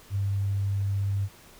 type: tone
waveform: sine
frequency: 99.1 Hz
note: G2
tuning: 19 cents sharp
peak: -24 dBFS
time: 0.1-1.29 s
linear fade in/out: 50 ms
effects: pink hiss -52 dBFS RMS until 1.59 s